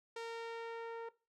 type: tone with low-pass filter sweep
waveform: sawtooth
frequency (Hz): 460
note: A#4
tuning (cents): -23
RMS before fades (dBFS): -44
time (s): 0.16-1.09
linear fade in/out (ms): 5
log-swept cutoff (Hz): 6100 to 1400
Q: 0.74
effects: noise-tail reverb RT60 0.3 s tail -18 dB re dry